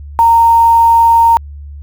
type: tone with quantisation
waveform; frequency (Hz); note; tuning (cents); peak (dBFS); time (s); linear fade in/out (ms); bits
sine; 923; A#5; -17; -4; 0.19-1.37; 0; 5
effects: added 72 Hz sine -26 dBFS peak until 1.82 s

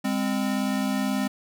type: tone pair together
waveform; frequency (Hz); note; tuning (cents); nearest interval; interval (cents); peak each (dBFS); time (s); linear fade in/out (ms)
square; 203 / 261.6; G#3 / C4; -39 / 0; major third; 439; -27; 0.04-1.28; 10
effects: none

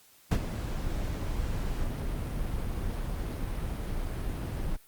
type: noise with ADSR envelope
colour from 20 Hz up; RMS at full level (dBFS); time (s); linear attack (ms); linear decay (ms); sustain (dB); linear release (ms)
brown; -21; 0.31-4.77; 7; 64; -11; 20
effects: white hiss -59 dBFS RMS until 4.87 s + Opus 48 kbps

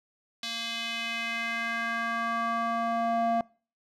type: tone with band-pass filter sweep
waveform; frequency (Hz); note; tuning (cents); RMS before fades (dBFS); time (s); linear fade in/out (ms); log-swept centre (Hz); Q
square; 230.9; A#3; -16; -30; 0.43-3.41; 2; 3900 to 660; 2.3
effects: noise-tail reverb RT60 0.4 s tail -24 dB re dry

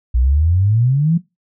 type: exponential sweep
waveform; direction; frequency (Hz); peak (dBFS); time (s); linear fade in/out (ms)
sine; up; 58 to 174.61; -11; 0.14-1.18; 10
effects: noise-tail reverb RT60 0.2 s tail -18 dB re dry

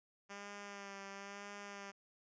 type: tone with vibrato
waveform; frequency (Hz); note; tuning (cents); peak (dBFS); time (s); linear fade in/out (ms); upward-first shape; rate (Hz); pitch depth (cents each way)
5% pulse; 200; G3; +35; -36; 0.29-1.92; 20; sine; 1; 27
effects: resampled to 16000 Hz

